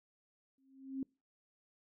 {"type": "tone with exponential growth", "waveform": "sine", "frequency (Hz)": 267.6, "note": "C4", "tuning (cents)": 39, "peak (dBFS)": -33, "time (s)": [0.58, 1.03], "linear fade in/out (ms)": 2, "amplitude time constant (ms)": 96, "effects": ["noise-tail reverb RT60 0.3 s tail -26 dB re dry"]}